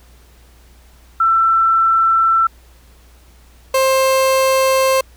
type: tone pair in turn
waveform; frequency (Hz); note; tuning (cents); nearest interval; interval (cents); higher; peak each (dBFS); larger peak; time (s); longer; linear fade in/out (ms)
sine / 30% pulse; 1338 / 528.8; E6 / C5; +25 / +18; octave + major third; 1607; first; -10 / -9; second; 1.2-2.47 / 3.74-5.01; neither; 5
effects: added 60 Hz sine -44 dBFS peak until 5.16 s + pink hiss -51 dBFS RMS until 5.16 s